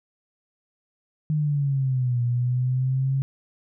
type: exponential two-way sweep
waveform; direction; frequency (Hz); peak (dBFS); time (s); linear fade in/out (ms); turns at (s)
sine; down then up; 154.7 to 120 to 136.3; -20; 1.3-3.22; 0; 2.22
effects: none